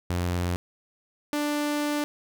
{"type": "tone pair in turn", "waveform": "sawtooth", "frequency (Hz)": [88.3, 294.7], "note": ["F2", "D4"], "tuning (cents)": [20, 6], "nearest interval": "octave + major sixth", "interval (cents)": 2086, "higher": "second", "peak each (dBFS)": -21, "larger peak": "neither", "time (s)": [[0.1, 0.56], [1.33, 2.04]], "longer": "second", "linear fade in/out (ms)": 0, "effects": []}